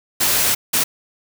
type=noise bursts at uneven times; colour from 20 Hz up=white; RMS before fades=-17 dBFS; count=2; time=0.2-0.55 / 0.73-0.84 s; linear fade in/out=10 ms; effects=none